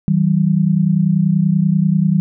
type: tone pair together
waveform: sine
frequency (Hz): 160.19 / 190.5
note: E3 / G3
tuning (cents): -49 / -49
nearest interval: minor third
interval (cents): 300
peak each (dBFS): -14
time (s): 0.08-2.2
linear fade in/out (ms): 0
effects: none

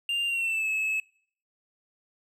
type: tone with pitch glide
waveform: triangle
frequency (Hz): 2794 to 2592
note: F7 to E7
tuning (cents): 0 to -30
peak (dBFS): -24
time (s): 0.09-1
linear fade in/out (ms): 2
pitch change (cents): -130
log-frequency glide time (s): 0.26-0.68
effects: noise-tail reverb RT60 0.6 s tail -24 dB re dry

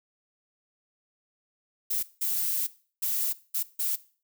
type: noise bursts at uneven times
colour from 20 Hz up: violet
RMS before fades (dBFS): -28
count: 5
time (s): 1.9-2.03 / 2.21-2.67 / 3.02-3.33 / 3.54-3.63 / 3.79-3.96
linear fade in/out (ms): 10
effects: noise-tail reverb RT60 0.4 s tail -18 dB re dry

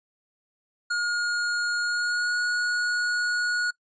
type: tone with pitch glide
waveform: square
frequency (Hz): 1430 to 1451.6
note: F6 to F#6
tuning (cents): +41 to -34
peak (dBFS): -24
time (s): 0.9-3.71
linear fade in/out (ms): 10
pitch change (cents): +25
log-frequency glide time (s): 1.81-2.38
effects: noise-tail reverb RT60 0.1 s tail -23 dB re dry + resampled to 16000 Hz

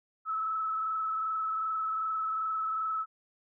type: tone with frequency modulation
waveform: sine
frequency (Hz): 1301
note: E6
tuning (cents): -23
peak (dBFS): -29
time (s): 0.25-3.06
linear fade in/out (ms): 50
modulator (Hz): 22.6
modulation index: 1
effects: none

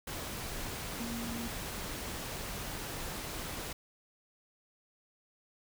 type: tone in noise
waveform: sine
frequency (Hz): 233.1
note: A#3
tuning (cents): 0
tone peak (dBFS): -38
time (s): 1-1.48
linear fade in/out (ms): 5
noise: pink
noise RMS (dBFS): -40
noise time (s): 0.07-3.73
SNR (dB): -1
effects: none

